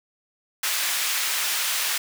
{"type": "high-pass noise", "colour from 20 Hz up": "pink", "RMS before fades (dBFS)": -25, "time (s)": [0.63, 1.98], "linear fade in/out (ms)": 5, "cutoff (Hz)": 1700, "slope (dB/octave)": 12, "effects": []}